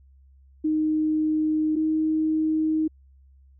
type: tone pair in turn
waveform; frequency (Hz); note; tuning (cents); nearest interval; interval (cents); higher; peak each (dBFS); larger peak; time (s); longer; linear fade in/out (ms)
sine; 310 / 313.6; D#4 / D#4; -6 / +14; unison; 20; second; -20; neither; 0.64-1.76 / 1.76-2.88; neither; 10
effects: added 67 Hz sine -51 dBFS peak until 3.59 s